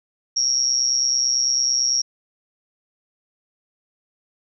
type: tone with amplitude modulation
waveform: sine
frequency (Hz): 5600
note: F8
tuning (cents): +4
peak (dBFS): -13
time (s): 0.36-2.02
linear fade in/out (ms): 10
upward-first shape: sine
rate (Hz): 129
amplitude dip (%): 90
effects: none